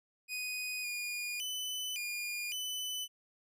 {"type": "tone with pitch steps", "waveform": "sawtooth", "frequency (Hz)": [2488, 2437, 3008, 2425, 3004], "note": ["D#7", "D#7", "F#7", "D#7", "F#7"], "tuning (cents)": [-1, -37, 28, -45, 26], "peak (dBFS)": -33, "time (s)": [0.28, 3.08], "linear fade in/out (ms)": 50, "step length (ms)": 560, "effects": []}